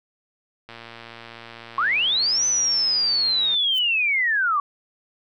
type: click train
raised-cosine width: 0.3 ms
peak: -23 dBFS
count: 332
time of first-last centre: 0.69-3.543 s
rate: 116 Hz
type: linear two-way sweep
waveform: sine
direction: up then down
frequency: 1046.5 to 6100 to 1115 Hz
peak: -18 dBFS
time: 1.78-4.6 s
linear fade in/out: 2 ms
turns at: 2.46 s
type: noise with exponential growth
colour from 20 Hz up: violet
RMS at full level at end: -34 dBFS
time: 3.67-3.79 s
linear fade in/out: 5 ms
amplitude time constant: 25 ms
effects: none